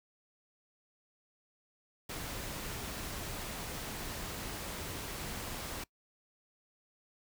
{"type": "noise", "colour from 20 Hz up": "pink", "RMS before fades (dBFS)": -41, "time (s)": [2.09, 5.84], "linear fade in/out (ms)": 5, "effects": ["noise-tail reverb RT60 0.1 s tail -23 dB re dry"]}